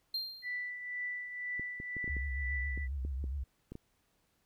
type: tone with exponential decay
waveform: triangle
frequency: 4186 Hz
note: C8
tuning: in tune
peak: -30 dBFS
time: 0.14-0.7 s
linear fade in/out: 5 ms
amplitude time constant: 120 ms
type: tone with tremolo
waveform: sine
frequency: 1975.5 Hz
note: B6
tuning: in tune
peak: -34 dBFS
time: 0.42-2.88 s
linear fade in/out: 50 ms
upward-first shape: triangle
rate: 2 Hz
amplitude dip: 60%
type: clicks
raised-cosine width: 3 ms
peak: -31 dBFS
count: 11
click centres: 1.596 / 1.801 / 1.967 / 2.043 / 2.078 / 2.167 / 2.776 / 3.05 / 3.241 / 3.72 / 3.754 s
type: tone with vibrato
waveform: sine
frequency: 67.9 Hz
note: C#2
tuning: 35 cents flat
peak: -34 dBFS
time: 2.09-3.44 s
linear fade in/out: 10 ms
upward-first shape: triangle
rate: 7.3 Hz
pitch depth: 150 cents each way
effects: pink hiss -75 dBFS RMS until 4.45 s